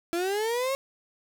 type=linear sweep; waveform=35% pulse; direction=up; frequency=332.2 to 550 Hz; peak=-24 dBFS; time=0.13-0.75 s; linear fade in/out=0 ms; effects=none